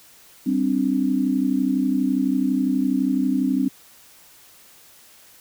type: chord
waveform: sine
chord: G suspended fourth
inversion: none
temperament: equal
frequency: 196 / 261.6 / 293.7 Hz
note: G3 / C4 / D4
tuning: 0 / 0 / 0 cents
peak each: -25 / -20 / -24 dBFS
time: 0.46-3.69 s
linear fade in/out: 10 ms
effects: white hiss -50 dBFS RMS until 5.4 s